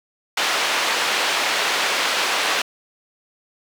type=band-pass noise; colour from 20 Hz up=white; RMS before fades=-21 dBFS; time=0.37-2.62 s; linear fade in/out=5 ms; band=460 to 3400 Hz; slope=12 dB/octave; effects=none